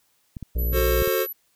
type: clicks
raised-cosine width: 5 ms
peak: -21 dBFS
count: 7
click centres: 0.368 / 0.427 / 0.633 / 0.729 / 0.777 / 1.022 / 1.076 s
type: harmonic tone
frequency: 59.5 Hz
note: A#1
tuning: 36 cents sharp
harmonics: 1 / 2 / 3 / 5 / 6 / 7 / 8 / 9 / 10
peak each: -21 / -38 / -38 / -43 / -47 / -41 / -43 / -51 / -46 dBFS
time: 0.55-1.03 s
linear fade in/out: 10 ms
type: tone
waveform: sine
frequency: 11840 Hz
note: F#9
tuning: in tune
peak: -30 dBFS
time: 0.58-1.33 s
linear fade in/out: 10 ms
type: chord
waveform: square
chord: F# diminished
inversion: none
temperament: just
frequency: 370 / 444 / 532.8 Hz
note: F#4 / A4 / C5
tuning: 0 / +16 / +31 cents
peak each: -26 dBFS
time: 0.72-1.27 s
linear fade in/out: 50 ms
effects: white hiss -66 dBFS RMS until 1.55 s

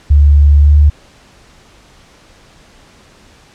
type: tone with pitch glide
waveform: sine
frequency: 72.4 to 73.71 Hz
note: D2 to D2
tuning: -24 to +7 cents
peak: -3 dBFS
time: 0.1-0.9 s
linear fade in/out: 10 ms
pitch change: +31 cents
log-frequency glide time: 0.61-0.73 s
effects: pink hiss -44 dBFS RMS until 3.54 s + low-pass 7000 Hz 12 dB/octave

